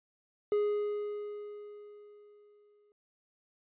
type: tone with exponential decay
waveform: triangle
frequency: 415.3 Hz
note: G#4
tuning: in tune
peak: -23 dBFS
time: 0.52-2.92 s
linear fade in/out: 1 ms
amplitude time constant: 520 ms
effects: resampled to 8000 Hz